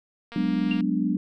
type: click train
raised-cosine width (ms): 0.3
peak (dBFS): -25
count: 115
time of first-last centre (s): 0.32-0.807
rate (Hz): 234
type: chord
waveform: sine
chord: G# half-diminished seventh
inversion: third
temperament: equal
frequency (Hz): 185 / 207.7 / 246.9 / 293.7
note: F#3 / G#3 / B3 / D4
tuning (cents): 0 / 0 / 0 / 0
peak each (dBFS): -27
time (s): 0.36-1.17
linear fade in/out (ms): 2
type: tone with exponential decay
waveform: sine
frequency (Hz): 2774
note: F7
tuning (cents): -12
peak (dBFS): -25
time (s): 0.71-0.83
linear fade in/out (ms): 2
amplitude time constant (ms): 24
effects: none